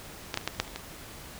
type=clicks; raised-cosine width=0.2 ms; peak=-12 / -10 / -30 / -10 / -30 / -7 / -30 / -29 / -17 dBFS; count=9; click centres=0.342 / 0.374 / 0.413 / 0.476 / 0.549 / 0.6 / 0.648 / 0.678 / 0.76 s; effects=pink hiss -45 dBFS RMS until 1.39 s